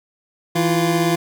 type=tone pair together; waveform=25% pulse; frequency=164.81 / 346.5 Hz; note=E3 / F4; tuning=0 / -14 cents; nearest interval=octave + minor second; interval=1286 cents; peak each=-15 dBFS; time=0.55-1.16 s; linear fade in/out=10 ms; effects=none